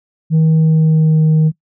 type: tone with pitch glide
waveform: sine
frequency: 159.3 to 156.65 Hz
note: D#3 to D#3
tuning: +41 to +12 cents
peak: -5 dBFS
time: 0.3-1.52 s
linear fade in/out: 50 ms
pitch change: -29 cents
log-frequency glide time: 0.57-1.21 s
effects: noise-tail reverb RT60 0.1 s tail -22 dB re dry + tanh soft clip ceiling -7 dBFS